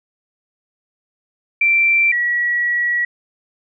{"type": "tone pair in turn", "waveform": "sine", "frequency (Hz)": [2349, 1926], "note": ["D7", "B6"], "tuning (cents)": [0, -44], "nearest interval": "minor third", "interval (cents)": 344, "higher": "first", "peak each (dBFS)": [-11, -15], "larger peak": "first", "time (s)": [[1.61, 2.12], [2.12, 3.05]], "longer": "second", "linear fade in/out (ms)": 5, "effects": []}